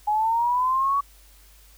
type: linear sweep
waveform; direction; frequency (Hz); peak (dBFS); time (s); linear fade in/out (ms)
sine; up; 830.6 to 1134; -19; 0.07-1.01; 10
effects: added 50 Hz sine -51 dBFS peak until 1.77 s + white hiss -55 dBFS RMS until 1.77 s